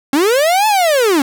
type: linear two-way sweep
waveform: 45% pulse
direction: up then down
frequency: 260.5 to 880 to 260.5 Hz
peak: -10 dBFS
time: 0.13-1.22 s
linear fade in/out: 2 ms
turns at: 0.67 s
effects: none